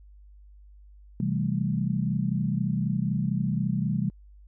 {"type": "chord", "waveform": "sine", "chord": "A minor seventh", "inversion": "first", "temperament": "equal", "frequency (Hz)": [130.81, 164.81, 196, 220], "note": ["C3", "E3", "G3", "A3"], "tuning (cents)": [0, 0, 0, 0], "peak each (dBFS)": [-29, -29, -28, -33], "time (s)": [1.2, 4.1], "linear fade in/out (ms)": 2, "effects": ["added 50 Hz sine -48 dBFS peak until 4.47 s"]}